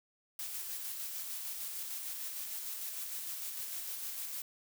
blue noise with tremolo, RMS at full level -40 dBFS, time 0.39-4.42 s, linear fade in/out 2 ms, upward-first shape square, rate 6.6 Hz, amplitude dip 25%, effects none

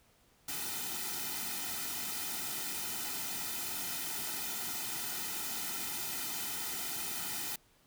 white noise with comb filter, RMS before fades -38 dBFS, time 0.48-7.56 s, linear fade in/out 5 ms, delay 1.8 ms, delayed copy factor -0.85, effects pink hiss -67 dBFS RMS until 7.86 s

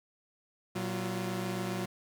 sawtooth tone cluster, 118.7 / 187 / 346.7 Hz, A#2 / F#3 / F4, +32 / +19 / -13 cents, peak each -35 / -31 / -35 dBFS, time 0.75-1.86 s, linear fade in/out 10 ms, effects none

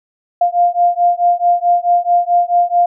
sine beating tone pair, 698.5 / 703.1 Hz, F5 / F5, 0 / +11 cents, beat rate 4.6 Hz, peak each -13 dBFS, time 0.41-2.86 s, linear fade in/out 5 ms, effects none

